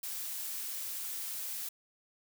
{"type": "noise", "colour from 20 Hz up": "blue", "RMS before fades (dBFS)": -39, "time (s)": [0.03, 1.69], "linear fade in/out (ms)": 5, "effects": []}